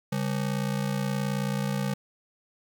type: ring-modulated tone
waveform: square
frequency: 170 Hz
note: F3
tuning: 46 cents flat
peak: -24 dBFS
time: 0.12-1.94 s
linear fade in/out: 5 ms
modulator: 29.4 Hz
effects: 9-bit